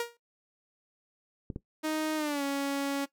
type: tone with exponential decay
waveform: sawtooth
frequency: 471.8 Hz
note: A#4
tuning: 21 cents sharp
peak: -23 dBFS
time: 0-0.17 s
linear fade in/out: 2 ms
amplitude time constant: 35 ms
type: clicks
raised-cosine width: 3 ms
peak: -23 dBFS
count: 2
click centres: 1.502 / 1.561 s
type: tone with pitch glide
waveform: sawtooth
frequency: 311.3 to 278.9 Hz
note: D#4 to C#4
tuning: +1 to +11 cents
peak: -25 dBFS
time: 1.83-3.06 s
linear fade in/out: 20 ms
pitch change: -190 cents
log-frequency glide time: 2.16-2.43 s
effects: noise-tail reverb RT60 0.1 s tail -17 dB re dry